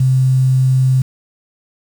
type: tone with quantisation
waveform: sine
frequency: 130.3 Hz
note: C3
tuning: 7 cents flat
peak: -9 dBFS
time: 0-1.02 s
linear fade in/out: 5 ms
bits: 6
effects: none